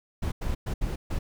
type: noise bursts at uneven times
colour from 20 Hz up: brown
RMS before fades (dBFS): -28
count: 5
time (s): 0.22-0.32 / 0.41-0.55 / 0.66-0.74 / 0.81-0.96 / 1.1-1.19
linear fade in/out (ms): 10
effects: none